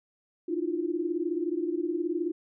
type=tone cluster; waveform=sine; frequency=303.4 / 338 / 357 Hz; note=D#4 / E4 / F4; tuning=-44 / +43 / +38 cents; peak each=-33 / -30 / -32 dBFS; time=0.48-2.32 s; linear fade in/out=10 ms; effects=none